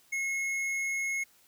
sine tone with tanh clipping, 2171 Hz, C#7, 37 cents flat, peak -31 dBFS, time 0.12-1.24 s, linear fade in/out 10 ms, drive 12 dB, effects white hiss -63 dBFS RMS until 1.47 s

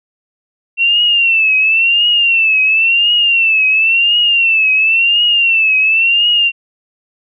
sine tone with vibrato, 2708 Hz, E7, 46 cents sharp, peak -8 dBFS, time 0.77-6.52 s, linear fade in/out 50 ms, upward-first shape triangle, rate 0.95 Hz, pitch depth 120 cents each way, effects none

